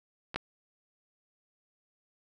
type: clicks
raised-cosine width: 0.3 ms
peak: -22 / -14 dBFS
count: 2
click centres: 0.344 / 0.36 s
effects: none